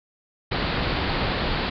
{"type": "low-pass noise", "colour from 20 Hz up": "pink", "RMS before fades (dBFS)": -25, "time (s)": [0.51, 1.7], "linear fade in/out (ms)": 10, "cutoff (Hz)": 4700, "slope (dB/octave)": 96, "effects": []}